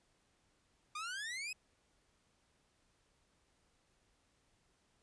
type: exponential sweep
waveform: sawtooth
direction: up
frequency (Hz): 1189 to 2589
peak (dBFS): -37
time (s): 0.95-1.53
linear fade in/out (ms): 5
effects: pink hiss -75 dBFS RMS until 5.02 s + resampled to 22050 Hz